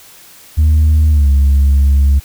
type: tone with pitch glide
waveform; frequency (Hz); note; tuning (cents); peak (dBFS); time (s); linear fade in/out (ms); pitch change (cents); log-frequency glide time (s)
sine; 77 to 69.4; D#2 to C#2; -17 to +3; -4; 0.57-2.2; 20; -180; 1.1-1.28
effects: tanh soft clip ceiling -5 dBFS + white hiss -40 dBFS RMS until 2.24 s